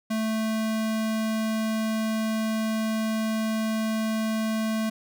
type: tone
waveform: square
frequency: 220 Hz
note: A3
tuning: in tune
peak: -25 dBFS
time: 0.1-4.9 s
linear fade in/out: 10 ms
effects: none